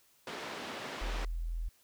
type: band-pass noise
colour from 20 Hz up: pink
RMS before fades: -42 dBFS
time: 0.27-1.25 s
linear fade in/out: 2 ms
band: 290 to 4000 Hz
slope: 12 dB/octave
type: tone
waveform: sine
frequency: 41.57 Hz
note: E1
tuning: 15 cents sharp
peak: -33 dBFS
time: 1.01-1.69 s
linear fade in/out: 10 ms
effects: white hiss -67 dBFS RMS until 1.83 s